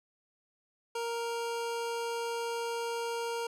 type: tone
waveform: 25% pulse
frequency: 466.2 Hz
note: A#4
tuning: in tune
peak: -29 dBFS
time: 0.95-3.47 s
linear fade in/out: 5 ms
effects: low-pass 11000 Hz 12 dB/octave